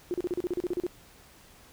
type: tone bursts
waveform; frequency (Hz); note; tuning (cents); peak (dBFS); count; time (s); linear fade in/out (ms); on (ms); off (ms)
sine; 355; F4; +28; -26; 12; 0.11-0.866; 0; 30; 36
effects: pink hiss -55 dBFS RMS until 1.72 s